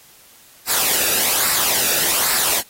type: noise with flanger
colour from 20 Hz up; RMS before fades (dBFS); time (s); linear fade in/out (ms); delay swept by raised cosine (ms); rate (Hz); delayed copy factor
white; -18; 0.66-2.63; 50; 0.31 to 0.97; 1.2; -0.55
effects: white hiss -48 dBFS RMS until 2.69 s + AAC 48 kbps